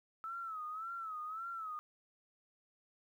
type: tone with vibrato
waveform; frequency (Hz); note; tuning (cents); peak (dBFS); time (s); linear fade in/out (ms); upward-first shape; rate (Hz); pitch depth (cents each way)
sine; 1300; E6; -24; -40; 0.24-1.79; 0; sine; 1.8; 100
effects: 12-bit